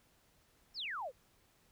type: exponential sweep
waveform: sine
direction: down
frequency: 5660 to 456.4 Hz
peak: -38 dBFS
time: 0.74-1.12 s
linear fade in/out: 50 ms
effects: pink hiss -70 dBFS RMS until 1.71 s